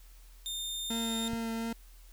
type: tone with pitch glide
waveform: sawtooth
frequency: 3629 to 3654 Hz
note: A#7 to A#7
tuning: -47 to -35 cents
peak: -32 dBFS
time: 0.46-1.28 s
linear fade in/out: 0 ms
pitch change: +12 cents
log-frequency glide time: 1.02-1.12 s
type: tone with vibrato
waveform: 40% pulse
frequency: 227.9 Hz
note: A#3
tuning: 39 cents flat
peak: -32 dBFS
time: 0.9-1.73 s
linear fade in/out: 5 ms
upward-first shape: triangle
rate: 2.8 Hz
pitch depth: 14 cents each way
type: click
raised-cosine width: 5 ms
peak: -26 dBFS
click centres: 1.334 s
effects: added 41 Hz sine -51 dBFS peak until 2.12 s + white hiss -62 dBFS RMS until 2.12 s